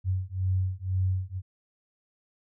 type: beating tone pair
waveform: sine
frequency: 92.5 / 94.5 Hz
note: F#2 / F#2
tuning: 0 / +37 cents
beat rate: 2 Hz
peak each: -28 dBFS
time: 0.04-1.42 s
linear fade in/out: 50 ms
effects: none